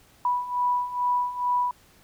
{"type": "beating tone pair", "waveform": "sine", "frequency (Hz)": [982, 984.3], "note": ["B5", "B5"], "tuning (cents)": [-10, -6], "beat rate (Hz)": 2.3, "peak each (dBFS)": [-28, -24], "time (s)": [0.25, 1.71], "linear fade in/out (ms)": 2, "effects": ["pink hiss -57 dBFS RMS until 2.03 s"]}